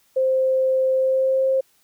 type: tone with pitch glide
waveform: sine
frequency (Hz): 523.3 to 530.3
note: C5 to C5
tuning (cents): 0 to +23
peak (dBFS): -16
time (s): 0.16-1.61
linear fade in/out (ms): 10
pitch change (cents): +23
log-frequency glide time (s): 0.93-1.47
effects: white hiss -61 dBFS RMS until 1.83 s